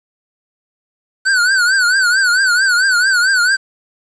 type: tone with vibrato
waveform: square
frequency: 1500 Hz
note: F#6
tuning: 23 cents sharp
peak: -11 dBFS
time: 1.25-3.57 s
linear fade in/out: 20 ms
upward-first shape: triangle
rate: 4.5 Hz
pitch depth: 130 cents each way
effects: resampled to 22050 Hz + 7-bit